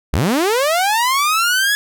sawtooth linear sweep, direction up, 47.79 to 1700 Hz, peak -10 dBFS, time 0.13-1.75 s, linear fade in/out 0 ms, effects none

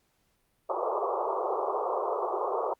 pink band-pass noise, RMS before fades -30 dBFS, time 0.69-2.74 s, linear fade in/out 10 ms, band 370 to 1200 Hz, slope 96 dB/octave, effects pink hiss -72 dBFS RMS until 2.79 s + Opus 48 kbps

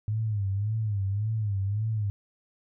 sine tone with vibrato, 103.83 Hz, G#2, in tune, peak -25 dBFS, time 0.08-2.1 s, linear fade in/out 0 ms, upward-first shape sine, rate 1.8 Hz, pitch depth 120 cents each way, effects none

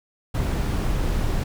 brown noise, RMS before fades -23 dBFS, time 0.34-1.44 s, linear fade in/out 10 ms, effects none

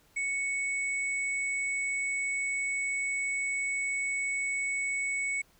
sine tone pair together, 2217 / 7900 Hz, C#7 / B8, 0 / 0 cents, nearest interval octave + minor seventh, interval 2200 cents, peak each -29 / -38 dBFS, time 0.16-5.42 s, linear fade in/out 10 ms, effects pink hiss -64 dBFS RMS until 5.59 s

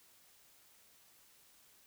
silence, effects white hiss -65 dBFS RMS until 1.86 s

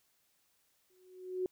sine tone with exponential growth, 368.5 Hz, F#4, 7 cents flat, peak -29 dBFS, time 0.9-1.46 s, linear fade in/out 1 ms, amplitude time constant 120 ms, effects white hiss -74 dBFS RMS until 1.51 s

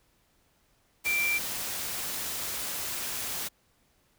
sine tone in noise, 2353 Hz, D7, 3 cents sharp, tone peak -25 dBFS, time 1.05-1.39 s, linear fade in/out 20 ms, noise white, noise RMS -34 dBFS, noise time 1.04-3.49 s, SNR +6 dB, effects pink hiss -68 dBFS RMS until 4.18 s

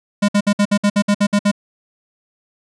square tone bursts, 204.1 Hz, G#3, 30 cents flat, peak -12 dBFS, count 11, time 0.22-1.515 s, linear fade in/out 10 ms, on 65 ms, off 58 ms, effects resampled to 22050 Hz

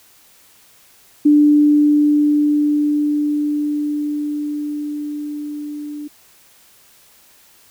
sine tone with level ramp, 295.6 Hz, D4, 11 cents sharp, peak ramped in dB -7 to -26 dBFS, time 1.25-6.08 s, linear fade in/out 10 ms, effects white hiss -50 dBFS RMS until 7.7 s

